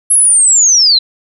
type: linear sweep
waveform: sine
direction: down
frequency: 10980 to 3957 Hz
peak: -5 dBFS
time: 0.1-0.99 s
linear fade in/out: 10 ms
effects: none